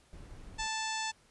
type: noise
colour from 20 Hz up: brown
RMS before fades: -48 dBFS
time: 0.13-0.67 s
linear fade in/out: 0 ms
type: harmonic tone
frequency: 880 Hz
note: A5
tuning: in tune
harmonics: 1 / 2 / 3 / 4 / 5 / 6 / 7 / 8 / 9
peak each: -37 / -40 / -42 / -43 / -44 / -45 / -45 / -46 / -47 dBFS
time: 0.58-1.12 s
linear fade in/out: 20 ms
effects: pink hiss -65 dBFS RMS until 1.3 s + resampled to 24000 Hz